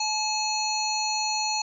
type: harmonic tone with a mistuned harmonic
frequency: 858 Hz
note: A5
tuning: 44 cents flat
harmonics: 1 / 3 / 5 / 7 / 8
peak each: -28 / -33 / -29 / -34 / -34 dBFS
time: 0-1.62 s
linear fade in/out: 5 ms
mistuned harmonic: 8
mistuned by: -20 cents
effects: none